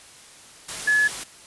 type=tone in noise; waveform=sine; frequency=1706 Hz; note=G#6; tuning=46 cents sharp; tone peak=-16 dBFS; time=0.87-1.08 s; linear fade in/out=10 ms; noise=white; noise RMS=-32 dBFS; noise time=0.68-1.24 s; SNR=+13 dB; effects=white hiss -47 dBFS RMS until 1.46 s + resampled to 24000 Hz